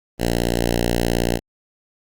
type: tone with notch filter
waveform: 5% pulse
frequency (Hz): 58.7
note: A#1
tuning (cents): +13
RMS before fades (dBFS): -20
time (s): 0.18-1.4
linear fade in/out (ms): 50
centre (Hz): 1200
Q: 1
effects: Opus 32 kbps